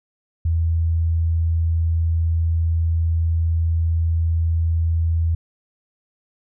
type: tone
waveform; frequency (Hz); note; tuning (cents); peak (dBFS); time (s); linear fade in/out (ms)
sine; 82.41; E2; 0; -16; 0.45-5.35; 5
effects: none